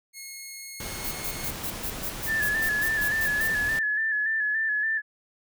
10% pulse tone, 2167 Hz, C#7, 40 cents flat, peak -29 dBFS, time 0.13-1.52 s, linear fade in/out 50 ms
pink noise, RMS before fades -36 dBFS, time 0.8-3.79 s, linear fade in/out 2 ms
violet noise bursts, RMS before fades -32 dBFS, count 13, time 1.04-3.481 s, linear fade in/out 10 ms, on 77 ms, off 120 ms
sine tone with vibrato, 1739 Hz, A6, 21 cents flat, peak -23 dBFS, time 2.26-5.02 s, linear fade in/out 50 ms, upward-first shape square, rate 3.5 Hz, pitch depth 37 cents each way
effects none

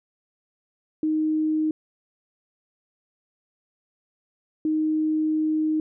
sine tone pair in turn, 311.1 / 311.1 Hz, D#4 / D#4, 0 / 0 cents, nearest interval unison, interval 0 cents, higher neither, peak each -20 dBFS, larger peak neither, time 1.03-1.71 / 4.65-5.8 s, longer second, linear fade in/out 2 ms, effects none

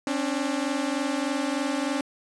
sawtooth tone pair together, 267.8 / 291.1 Hz, C4 / D4, +40 / -15 cents, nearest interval minor second, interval 145 cents, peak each -24 dBFS, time 0.07-2.01 s, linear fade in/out 2 ms, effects resampled to 22050 Hz

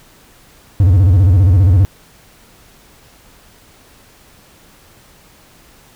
triangle tone with vibrato, 92.5 Hz, F#2, in tune, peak -4 dBFS, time 0.8-1.85 s, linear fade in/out 0 ms, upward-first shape square, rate 15 Hz, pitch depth 150 cents each way, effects pink hiss -46 dBFS RMS until 5.95 s

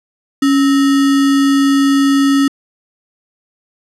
sine tone with sample-and-hold, 277.2 Hz, C#4, in tune, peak -8 dBFS, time 0.42-2.48 s, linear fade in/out 5 ms, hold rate 1575 Hz, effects low-pass 9000 Hz 12 dB/octave

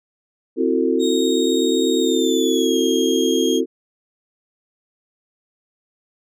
sine chord, F# half-diminished seventh, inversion second, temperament equal with one note detuned, 261.6 / 329.6 / 370 / 449.2 Hz, C4 / E4 / F#4 / A4, 0 / 0 / 0 / +36 cents, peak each -21 dBFS, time 0.56-3.66 s, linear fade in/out 50 ms
30% pulse tone with pitch glide, 3729 to 3246 Hz, A#7 to G#7, 0 to -40 cents, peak -22 dBFS, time 0.99-3.61 s, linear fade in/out 50 ms, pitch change -240 cents, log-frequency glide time 2-2.78 s
effects resampled to 32000 Hz

